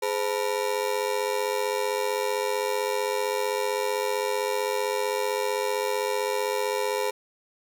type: ring-modulated tone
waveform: 30% pulse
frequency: 466.2 Hz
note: A#4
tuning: in tune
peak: -19 dBFS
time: 0.02-7.11 s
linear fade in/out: 10 ms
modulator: 47.8 Hz
effects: none